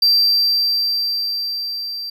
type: tone with level ramp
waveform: triangle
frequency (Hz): 4699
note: D8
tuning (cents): 0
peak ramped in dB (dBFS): -9 to -24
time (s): 0.02-2.1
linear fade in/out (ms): 5
effects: none

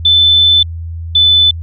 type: tone pair in turn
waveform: sine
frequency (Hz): 3520 / 3505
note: A7 / A7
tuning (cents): 0 / -7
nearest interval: unison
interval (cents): 7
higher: first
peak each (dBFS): -5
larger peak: neither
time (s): 0.05-0.63 / 1.15-1.51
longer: first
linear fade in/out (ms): 5
effects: added 83 Hz sine -20 dBFS peak until 1.62 s

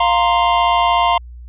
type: chord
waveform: square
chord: F suspended fourth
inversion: none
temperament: just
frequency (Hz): 698.5 / 931.3 / 1047.7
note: F5 / Bb5 / C6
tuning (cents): 0 / -2 / +2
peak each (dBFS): -17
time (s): 0-1.18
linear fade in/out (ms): 5
effects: added 60 Hz sine -32 dBFS peak until 1.48 s + resampled to 8000 Hz

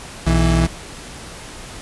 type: tone pair together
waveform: 35% pulse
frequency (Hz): 61.73 / 164.81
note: B1 / E3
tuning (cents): 0 / 0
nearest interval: octave + perfect fourth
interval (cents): 1700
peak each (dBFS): -14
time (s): 0.26-0.67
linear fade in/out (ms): 10
effects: pink hiss -35 dBFS RMS until 1.81 s + resampled to 24000 Hz

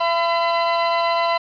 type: tone pair together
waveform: 40% pulse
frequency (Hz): 676 / 1010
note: E5 / B5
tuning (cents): +43 / +39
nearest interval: perfect fifth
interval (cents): 696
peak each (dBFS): -19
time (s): 0-1.38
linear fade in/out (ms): 10
effects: resampled to 11025 Hz + 7-bit

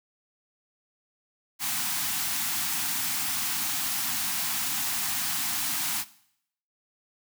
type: band-stop noise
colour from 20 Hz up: white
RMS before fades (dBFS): -29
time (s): 1.59-6.05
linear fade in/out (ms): 50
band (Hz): 320 to 690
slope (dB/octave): 96
effects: noise-tail reverb RT60 0.7 s tail -18 dB re dry + high-pass 100 Hz 12 dB/octave

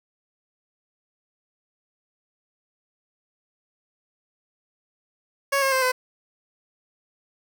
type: tone with pitch steps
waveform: 15% pulse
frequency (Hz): 554.4 / 538.6 / 523.3 / 508.4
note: C#5 / C#5 / C5 / C5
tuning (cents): 0 / -50 / 0 / -50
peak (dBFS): -13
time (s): 5.52-5.92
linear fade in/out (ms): 10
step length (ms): 100
effects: none

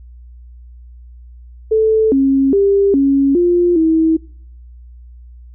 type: tone with pitch steps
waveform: sine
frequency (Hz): 438.8 / 271.1 / 397.7 / 275.8 / 350.7 / 322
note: A4 / C#4 / G4 / C#4 / F4 / E4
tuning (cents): -5 / -38 / +25 / -9 / +7 / -41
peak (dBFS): -9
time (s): 1.71-4.17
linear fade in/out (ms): 10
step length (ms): 410
effects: noise-tail reverb RT60 0.6 s tail -24 dB re dry + added 60 Hz sine -35 dBFS peak until 5.54 s

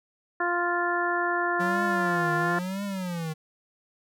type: harmonic tone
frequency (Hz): 349.2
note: F4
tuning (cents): 0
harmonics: 1 / 2 / 3 / 4 / 5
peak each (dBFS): -30 / -30 / -30 / -30 / -30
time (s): 0.4-2.59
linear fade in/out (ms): 5
type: tone with vibrato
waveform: square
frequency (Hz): 177.5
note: F3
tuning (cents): +28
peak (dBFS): -30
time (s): 1.59-3.34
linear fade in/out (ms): 20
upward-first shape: triangle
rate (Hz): 1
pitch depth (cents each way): 240
effects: none

